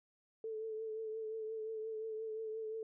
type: tone with vibrato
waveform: sine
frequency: 440 Hz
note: A4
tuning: in tune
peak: -39 dBFS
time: 0.44-2.83 s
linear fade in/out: 2 ms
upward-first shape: triangle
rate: 5.7 Hz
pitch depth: 36 cents each way
effects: none